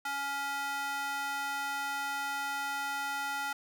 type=tone with high-pass filter; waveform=square; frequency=280 Hz; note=C#4; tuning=18 cents sharp; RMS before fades=-35 dBFS; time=0.05-3.53 s; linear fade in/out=5 ms; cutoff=1100 Hz; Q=4.2; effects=none